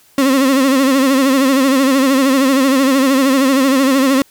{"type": "tone with vibrato", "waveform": "35% pulse", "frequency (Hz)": 268.3, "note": "C4", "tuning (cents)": 44, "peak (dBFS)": -8, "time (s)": [0.18, 4.22], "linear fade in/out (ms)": 2, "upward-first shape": "sine", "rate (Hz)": 13, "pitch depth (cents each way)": 78, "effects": ["white hiss -50 dBFS RMS until 4.3 s"]}